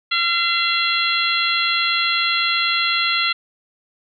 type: harmonic tone with a mistuned harmonic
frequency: 684 Hz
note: F5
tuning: 36 cents flat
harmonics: 2 / 3 / 4 / 5 / 6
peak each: -23 / -23 / -23 / -23 / -23 dBFS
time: 0.11-3.33 s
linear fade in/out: 10 ms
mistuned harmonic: 5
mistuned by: -34 cents
effects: none